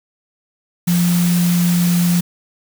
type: tone in noise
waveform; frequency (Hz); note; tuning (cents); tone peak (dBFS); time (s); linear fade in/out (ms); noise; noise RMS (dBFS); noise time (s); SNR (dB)
sine; 174.61; F3; 0; -12; 0.87-2.21; 10; white; -25; 0.87-2.21; +10
effects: none